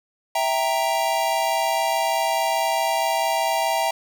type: chord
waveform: square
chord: E diminished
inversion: none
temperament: equal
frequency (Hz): 659.3 / 784 / 932.3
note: E5 / G5 / Bb5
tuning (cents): 0 / 0 / 0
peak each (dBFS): -25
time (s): 0.35-3.91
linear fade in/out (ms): 5
effects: none